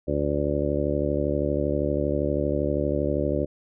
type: harmonic tone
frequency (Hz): 72.6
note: D2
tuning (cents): -19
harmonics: 1 / 2 / 3 / 4 / 5 / 6 / 7 / 8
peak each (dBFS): -30 / -31 / -34 / -29 / -29 / -35 / -30 / -29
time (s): 0.07-3.46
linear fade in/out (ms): 20
effects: none